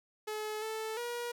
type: tone with pitch steps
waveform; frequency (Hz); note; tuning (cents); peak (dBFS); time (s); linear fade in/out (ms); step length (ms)
sawtooth; 428.3 / 439.5 / 478.7; A4 / A4 / A#4; -47 / -2 / +46; -32; 0.27-1.32; 10; 350
effects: none